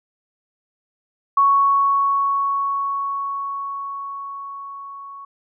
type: tone with level ramp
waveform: sine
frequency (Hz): 1111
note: C#6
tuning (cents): +4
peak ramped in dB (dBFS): -11 to -34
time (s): 1.37-5.25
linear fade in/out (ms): 5
effects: none